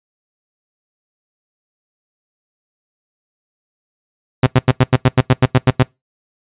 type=tone bursts; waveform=sawtooth; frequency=128.6 Hz; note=C3; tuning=30 cents flat; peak=-3 dBFS; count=12; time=4.43-5.83 s; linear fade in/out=5 ms; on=36 ms; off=88 ms; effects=noise-tail reverb RT60 0.2 s tail -25 dB re dry + resampled to 8000 Hz